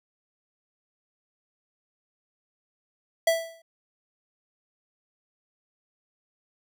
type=tone with exponential decay; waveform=square; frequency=659.3 Hz; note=E5; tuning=in tune; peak=-17 dBFS; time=3.27-3.62 s; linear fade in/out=5 ms; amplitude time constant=75 ms; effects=none